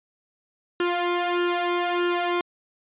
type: tone with flanger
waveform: sawtooth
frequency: 351 Hz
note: F4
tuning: 9 cents sharp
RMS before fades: -24 dBFS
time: 0.8-2.41 s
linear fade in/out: 2 ms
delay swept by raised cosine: 0.67 to 1.97 ms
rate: 1.6 Hz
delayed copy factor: +0.7
effects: resampled to 8000 Hz